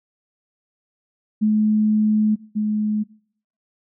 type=tone pair in turn; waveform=sine; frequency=214 / 212.4 Hz; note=A3 / G#3; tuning=-48 / +39 cents; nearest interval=unison; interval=13 cents; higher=first; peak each=-14 / -18 dBFS; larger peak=first; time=1.41-2.36 / 2.55-3.04 s; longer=first; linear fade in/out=20 ms; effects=noise-tail reverb RT60 0.6 s tail -23 dB re dry